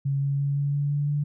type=tone with pitch steps; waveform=sine; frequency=138.59 / 139.8 / 141.01 / 142.24 / 143.48 / 144.73 / 145.99 Hz; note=C#3 / C#3 / C#3 / C#3 / D3 / D3 / D3; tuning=0 / +15 / +30 / +45 / -40 / -25 / -10 cents; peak=-22 dBFS; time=0.05-1.24 s; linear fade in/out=10 ms; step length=170 ms; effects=none